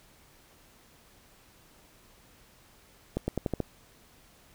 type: accelerating click train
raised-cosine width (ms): 2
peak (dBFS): -15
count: 6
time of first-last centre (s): 3.17-3.603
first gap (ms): 110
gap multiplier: 0.88
effects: pink hiss -59 dBFS RMS until 4.54 s

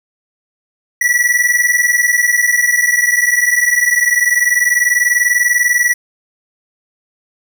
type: tone pair together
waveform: square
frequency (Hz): 1937 / 1957.2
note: B6 / B6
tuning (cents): -34 / -16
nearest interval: unison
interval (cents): 18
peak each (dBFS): -14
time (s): 1.01-5.94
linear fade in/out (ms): 5
effects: none

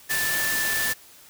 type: tone in noise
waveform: sine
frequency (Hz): 1760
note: A6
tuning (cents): 0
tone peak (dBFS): -25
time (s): 0.09-0.94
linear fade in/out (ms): 20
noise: white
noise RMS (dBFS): -27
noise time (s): 0.09-0.94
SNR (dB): -1
effects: white hiss -50 dBFS RMS until 1.29 s

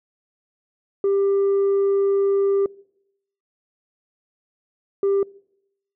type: tone bursts at uneven times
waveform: sine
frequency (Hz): 395.8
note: G4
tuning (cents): +17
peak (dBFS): -14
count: 2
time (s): 1.04-2.66 / 5.03-5.23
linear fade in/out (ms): 2
effects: noise-tail reverb RT60 0.8 s tail -25 dB re dry + tanh soft clip ceiling -15 dBFS

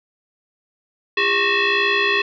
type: tone with frequency modulation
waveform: sine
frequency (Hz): 403.9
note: G#4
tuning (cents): -48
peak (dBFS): -15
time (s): 1.17-2.22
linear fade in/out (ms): 5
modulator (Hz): 746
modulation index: 4.1
effects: none

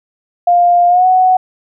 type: tone with pitch glide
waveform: sine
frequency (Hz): 702 to 742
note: F5 to F#5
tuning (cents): +9 to +5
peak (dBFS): -6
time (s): 0.47-1.37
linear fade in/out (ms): 5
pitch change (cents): +96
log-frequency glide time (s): 0.88-1.06
effects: none

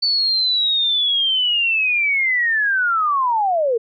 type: linear sweep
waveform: sine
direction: down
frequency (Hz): 4515 to 440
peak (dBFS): -15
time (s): 0.02-3.78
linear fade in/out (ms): 10
effects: none

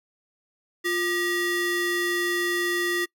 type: ring-modulated tone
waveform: square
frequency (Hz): 779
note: G5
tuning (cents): -11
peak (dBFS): -21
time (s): 0.84-3.06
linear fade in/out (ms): 20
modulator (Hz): 1130
effects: noise-tail reverb RT60 0.1 s tail -24 dB re dry

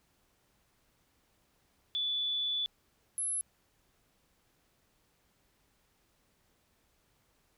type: tone pair in turn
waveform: sine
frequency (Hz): 3464 / 10998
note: A7 / F9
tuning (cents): -28 / -28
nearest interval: octave + minor sixth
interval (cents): 2000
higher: second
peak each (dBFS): -30 / -31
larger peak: first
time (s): 1.95-2.66 / 3.18-3.41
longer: first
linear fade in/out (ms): 0
effects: pink hiss -72 dBFS RMS until 7.57 s

